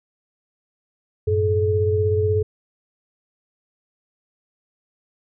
sine tone cluster, 93.7 / 110 / 428.4 Hz, F#2 / A2 / A4, +22 / 0 / -46 cents, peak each -20 / -28 / -19 dBFS, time 1.27-2.43 s, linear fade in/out 10 ms, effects none

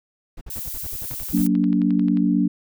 brown noise bursts, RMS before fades -35 dBFS, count 12, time 0.37-1.424 s, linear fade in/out 5 ms, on 42 ms, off 50 ms
violet noise, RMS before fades -31 dBFS, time 0.5-1.47 s, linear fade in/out 2 ms
click train, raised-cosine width 0.3 ms, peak -25 dBFS, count 13, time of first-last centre 1.11-2.172 s, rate 11.3 Hz
sine chord, Gb augmented, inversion none, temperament equal with one note detuned, 185 / 233.1 / 289 Hz, Gb3 / Bb3 / D4, 0 / 0 / -28 cents, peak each -20 / -21 / -20 dBFS, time 1.33-2.48 s, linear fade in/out 10 ms
effects none

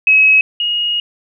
sine tone pair in turn, 2560 / 2874 Hz, D#7 / F7, +49 / +49 cents, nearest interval major second, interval 200 cents, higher second, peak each -6 / -14 dBFS, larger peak first, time 0.07-0.41 / 0.6-1 s, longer second, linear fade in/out 2 ms, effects none

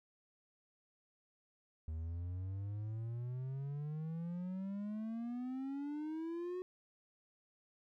triangle exponential sweep, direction up, 77.9 to 369.6 Hz, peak -37 dBFS, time 1.88-6.62 s, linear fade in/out 0 ms, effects none

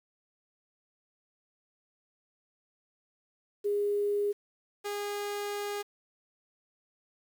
sine / sawtooth tone pair in turn, 409.5 / 409.5 Hz, G#4 / G#4, -24 / -24 cents, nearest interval unison, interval 0 cents, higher neither, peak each -26 / -29 dBFS, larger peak first, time 3.64-4.33 / 4.84-5.83 s, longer second, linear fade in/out 20 ms, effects 9-bit

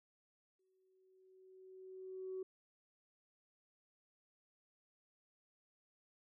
sine tone with exponential growth, 375.6 Hz, F#4, 26 cents sharp, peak -39 dBFS, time 0.59-2.43 s, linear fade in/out 5 ms, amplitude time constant 400 ms, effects tanh soft clip ceiling -36 dBFS

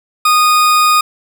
40% pulse tone, 1235 Hz, D#6, 13 cents flat, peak -7 dBFS, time 0.25-1.01 s, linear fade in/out 5 ms, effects none

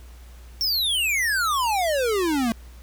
square exponential sweep, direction down, 5550 to 220 Hz, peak -21 dBFS, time 0.61-2.52 s, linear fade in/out 0 ms, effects added 60 Hz sine -41 dBFS peak until 2.82 s + pink hiss -53 dBFS RMS until 2.82 s

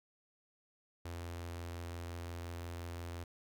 sawtooth tone with notch filter, 85.7 Hz, F2, 32 cents flat, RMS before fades -44 dBFS, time 1.05-3.24 s, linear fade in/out 5 ms, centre 180 Hz, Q 1.9, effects none

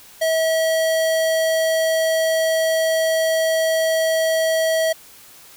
square tone, 645 Hz, E5, 38 cents flat, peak -17 dBFS, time 0.21-4.93 s, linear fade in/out 10 ms, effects white hiss -45 dBFS RMS until 5.56 s

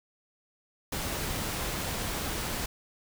pink noise, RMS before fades -33 dBFS, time 0.92-2.66 s, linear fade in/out 5 ms, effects none

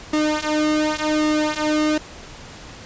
sawtooth tone with flanger, 305.4 Hz, D#4, 32 cents flat, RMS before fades -20 dBFS, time 0.13-1.98 s, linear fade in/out 5 ms, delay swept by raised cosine 2 to 4.5 ms, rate 0.88 Hz, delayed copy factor -0.9, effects pink hiss -39 dBFS RMS until 2.85 s + resampled to 16000 Hz

